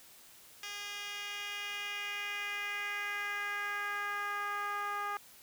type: tone with band-pass filter sweep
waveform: 10% pulse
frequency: 409 Hz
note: G#4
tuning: 26 cents flat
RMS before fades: -38 dBFS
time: 0.63-5.17 s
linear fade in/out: 2 ms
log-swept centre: 4000 to 1100 Hz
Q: 2
effects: white hiss -57 dBFS RMS until 5.42 s